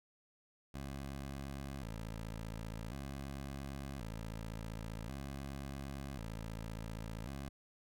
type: tone with vibrato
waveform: 15% pulse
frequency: 61.6 Hz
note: B1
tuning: 4 cents flat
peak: -36 dBFS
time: 0.74-7.49 s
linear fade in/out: 5 ms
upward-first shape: square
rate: 0.46 Hz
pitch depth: 190 cents each way
effects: none